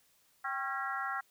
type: harmonic tone with a mistuned harmonic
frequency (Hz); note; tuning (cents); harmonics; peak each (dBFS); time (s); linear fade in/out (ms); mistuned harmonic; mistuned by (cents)
273.1; C#4; -26; 3 / 4 / 5 / 6 / 7; -40 / -41 / -37 / -41 / -43; 0.44-1.21; 10; 3; -76
effects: white hiss -69 dBFS RMS until 1.3 s